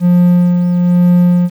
triangle tone with tremolo, 176.8 Hz, F3, 22 cents sharp, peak -3 dBFS, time 0-1.5 s, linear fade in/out 50 ms, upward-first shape sine, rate 1.1 Hz, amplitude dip 40%, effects 7-bit

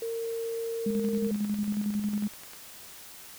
sine tone, 458.4 Hz, A#4, 29 cents flat, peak -30 dBFS, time 0.02-1.31 s, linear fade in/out 2 ms
sine tone with tremolo, 207.7 Hz, G#3, in tune, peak -25 dBFS, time 0.86-2.28 s, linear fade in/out 5 ms, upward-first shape square, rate 11 Hz, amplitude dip 45%
click train, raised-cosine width 0.3 ms, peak -30 dBFS, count 17, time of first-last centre 0.95-2.534 s, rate 10.1 Hz
effects white hiss -47 dBFS RMS until 3.38 s

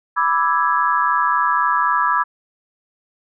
sine chord, E dominant seventh, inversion second, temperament equal, 987.8 / 1174.7 / 1318.5 / 1661.2 Hz, B5 / D6 / E6 / G#6, 0 / 0 / 0 / 0 cents, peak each -19 / -19 / -21 / -22 dBFS, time 0.16-2.24 s, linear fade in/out 20 ms, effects none

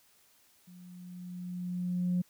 sine tone with level ramp, 179 Hz, F3, 43 cents sharp, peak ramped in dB -50 to -24 dBFS, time 0.67-2.22 s, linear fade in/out 10 ms, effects tanh soft clip ceiling -23 dBFS + white hiss -65 dBFS RMS until 2.29 s

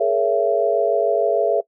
sine chord, A# half-diminished seventh, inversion third, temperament just, 419.5 / 466.2 / 559.4 / 671.3 Hz, G#4 / A#4 / C#5 / E5, +17 / 0 / +16 / +31 cents, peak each -21 / -22 / -22 / -19 dBFS, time 0-1.61 s, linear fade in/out 10 ms, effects noise-tail reverb RT60 0.1 s tail -21 dB re dry

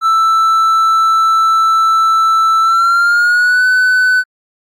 triangle tone with pitch glide, 1324 to 1503.4 Hz, E6 to F#6, +7 to +27 cents, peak -6 dBFS, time 0.01-4.24 s, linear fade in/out 50 ms, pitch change +220 cents, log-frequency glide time 2.61-3.66 s, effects Opus 48 kbps

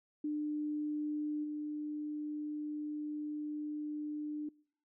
sine tone with level steps, 299.6 Hz, D4, 35 cents sharp, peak -33 / -36 dBFS, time 0.24-4.49 s, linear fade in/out 5 ms, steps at 1.43 s, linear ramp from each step 20 ms, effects noise-tail reverb RT60 0.6 s tail -26 dB re dry

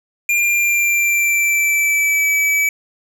square tone with pitch glide, 2398 to 2296 Hz, D7 to D7, +36 to -40 cents, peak -14 dBFS, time 0.29-2.69 s, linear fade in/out 2 ms, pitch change -76 cents, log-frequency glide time 0.4-2.29 s, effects none

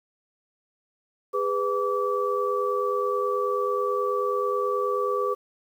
sine tone cluster, 408.8 / 498.1 / 1154 Hz, G#4 / B4 / D6, -27 / +15 / -31 cents, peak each -27 dBFS, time 1.33-5.35 s, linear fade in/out 20 ms, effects 9-bit

